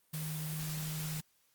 sine tone in noise, 155.56 Hz, D#3, in tune, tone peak -37 dBFS, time 0.13-1.21 s, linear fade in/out 10 ms, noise white, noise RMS -43 dBFS, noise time 0.13-1.21 s, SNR +3 dB, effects white hiss -72 dBFS RMS until 1.54 s + Opus 32 kbps

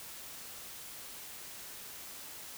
silence, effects white hiss -47 dBFS RMS until 2.57 s

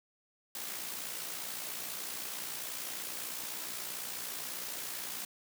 white noise with amplitude modulation, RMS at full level -38 dBFS, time 0.55-5.25 s, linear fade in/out 2 ms, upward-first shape sine, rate 60 Hz, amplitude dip 50%, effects high-pass 150 Hz 12 dB/octave

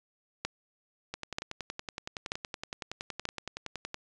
two click trains, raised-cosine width 0.2 ms, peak -19 / -14 dBFS, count 31 / 4, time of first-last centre 1.14-3.944 / 0.45-3.254 s, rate 10.7 / 1.07 Hz, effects resampled to 22050 Hz

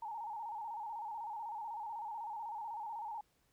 sine tone with vibrato, 880 Hz, A5, in tune, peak -40 dBFS, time 0.02-3.21 s, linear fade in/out 5 ms, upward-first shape square, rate 16 Hz, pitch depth 81 cents each way, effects pink hiss -75 dBFS RMS until 3.52 s

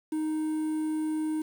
triangle tone with quantisation, 311.1 Hz, D#4, in tune, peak -25 dBFS, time 0.12-1.42 s, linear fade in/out 5 ms, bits 8, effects none

